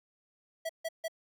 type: tone bursts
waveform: square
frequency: 653 Hz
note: E5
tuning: 17 cents flat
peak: -33 dBFS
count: 3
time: 0.65-1.082 s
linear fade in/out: 10 ms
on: 44 ms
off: 150 ms
effects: none